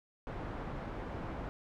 pink low-pass noise, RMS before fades -41 dBFS, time 0.27-1.49 s, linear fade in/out 0 ms, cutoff 1300 Hz, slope 12 dB/octave, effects none

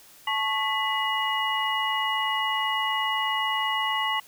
sine tone cluster, 873 / 1101 / 1992 / 2889 Hz, A5 / C#6 / B6 / F#7, -14 / -12 / +14 / -42 cents, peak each -29 dBFS, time 0.27-4.2 s, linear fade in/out 5 ms, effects white hiss -52 dBFS RMS until 4.27 s

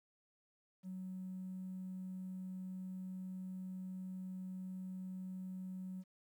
triangle tone, 186.2 Hz, F#3, 11 cents sharp, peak -39 dBFS, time 0.83-6.04 s, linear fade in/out 50 ms, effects tanh soft clip ceiling -40 dBFS + 12-bit

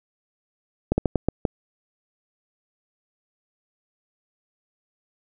slowing click train, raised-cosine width 2 ms, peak -6 dBFS, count 6, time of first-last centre 0.92-1.452 s, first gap 60 ms, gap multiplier 1.29, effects none

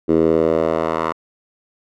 10% pulse tone with band-pass filter sweep, 80.9 Hz, E2, 32 cents flat, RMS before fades -17 dBFS, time 0.08-1.13 s, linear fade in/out 20 ms, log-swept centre 350 to 1000 Hz, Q 2.3, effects none

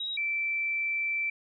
sine tone pair in turn, 3822 / 2333 Hz, A#7 / D7, +43 / -12 cents, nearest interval major sixth, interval 855 cents, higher first, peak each -31 / -27 dBFS, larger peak second, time 0-0.17 / 0.17-1.3 s, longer second, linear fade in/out 5 ms, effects none

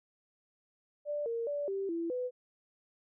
sine tone with pitch steps, 588 / 463 / 579 / 390.8 / 334.9 / 499.3 Hz, D5 / A#4 / D5 / G4 / E4 / B4, +2 / -12 / -25 / -5 / +27 / +19 cents, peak -32 dBFS, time 1.05-2.31 s, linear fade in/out 50 ms, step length 210 ms, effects none

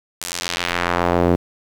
sawtooth tone with band-pass filter sweep, 87.31 Hz, F2, in tune, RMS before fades -20 dBFS, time 0.21-1.36 s, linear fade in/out 5 ms, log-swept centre 9600 to 350 Hz, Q 1, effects 7-bit

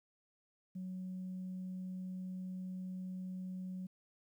sine tone, 185 Hz, F#3, in tune, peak -39 dBFS, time 0.75-3.87 s, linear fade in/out 10 ms, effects tanh soft clip ceiling -37 dBFS + 12-bit

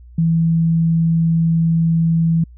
sine tone, 164.6 Hz, E3, 2 cents flat, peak -12 dBFS, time 0.18-2.44 s, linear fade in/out 5 ms, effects added 60 Hz sine -38 dBFS peak until 2.57 s

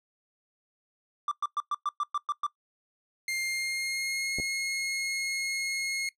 triangle tone bursts, 1176 Hz, D6, 2 cents sharp, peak -24 dBFS, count 9, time 1.28-2.466 s, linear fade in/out 2 ms, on 34 ms, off 110 ms
sawtooth tone with pitch glide, 2113 to 2159 Hz, C7 to C#7, +16 to -46 cents, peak -26 dBFS, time 3.28-6.09 s, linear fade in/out 2 ms, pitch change +38 cents, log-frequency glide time 3.42-4.33 s
clicks, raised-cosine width 2 ms, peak -23 dBFS, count 2, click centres 4.386 / 4.399 s
effects noise-tail reverb RT60 0.1 s tail -19 dB re dry + low-pass 11000 Hz 12 dB/octave

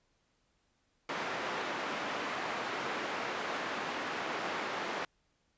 white band-pass noise, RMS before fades -37 dBFS, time 1.09-5.05 s, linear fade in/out 2 ms, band 240 to 1700 Hz, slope 12 dB/octave, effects pink hiss -75 dBFS RMS until 5.57 s + resampled to 16000 Hz

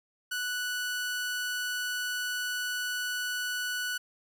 sawtooth tone, 1480 Hz, F#6, in tune, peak -27 dBFS, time 0.31-3.98 s, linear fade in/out 10 ms, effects none

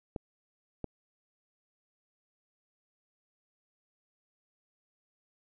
clicks, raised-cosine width 2 ms, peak -22 dBFS, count 2, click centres 0.162 / 0.843 s, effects none

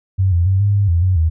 sine tone with pitch steps, 95.2 / 86.2 / 95.7 / 101.5 / 100.8 / 84.9 / 92.8 / 80.5 Hz, F#2 / F2 / G2 / G#2 / G2 / F2 / F#2 / E2, +50 / -22 / -41 / -39 / +49 / -48 / +6 / -41 cents, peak -11 dBFS, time 0.18-1.3 s, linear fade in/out 20 ms, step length 140 ms, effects none

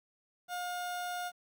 30% pulse tone, 714 Hz, F5, 38 cents sharp, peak -33 dBFS, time 0.48-1.32 s, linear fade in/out 50 ms, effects 11-bit

